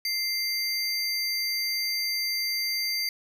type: tone pair together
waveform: square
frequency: 2093 / 4702 Hz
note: C7 / D8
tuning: 0 / +1 cents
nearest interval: octave + major second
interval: 1401 cents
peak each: -32 / -28 dBFS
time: 0.05-3.09 s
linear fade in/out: 2 ms
effects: none